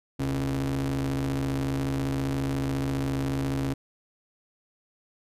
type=ring-modulated tone; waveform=40% pulse; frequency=70.3 Hz; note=C#2; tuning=25 cents sharp; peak=-22 dBFS; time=0.19-3.74 s; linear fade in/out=10 ms; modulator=203 Hz; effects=resampled to 32000 Hz